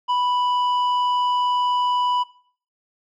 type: tone with low-pass filter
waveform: square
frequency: 987.8 Hz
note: B5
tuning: in tune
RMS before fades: -21 dBFS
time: 0.08-2.24 s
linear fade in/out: 20 ms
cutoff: 2500 Hz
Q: 1.1
effects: noise-tail reverb RT60 0.5 s tail -18 dB re dry